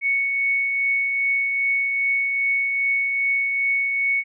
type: tone with tremolo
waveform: sine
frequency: 2219 Hz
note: C#7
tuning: 1 cent sharp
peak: -17 dBFS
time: 0.01-4.24 s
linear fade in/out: 50 ms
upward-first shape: triangle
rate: 2.5 Hz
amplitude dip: 35%
effects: none